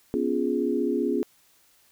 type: chord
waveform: sine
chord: C# dominant seventh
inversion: third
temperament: equal with one note detuned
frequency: 246.9 / 282.4 / 349.2 / 415.3 Hz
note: B3 / C#4 / E#4 / G#4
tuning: 0 / +32 / 0 / 0 cents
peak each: -28 dBFS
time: 0.14-1.23 s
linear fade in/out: 0 ms
effects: white hiss -61 dBFS RMS until 1.91 s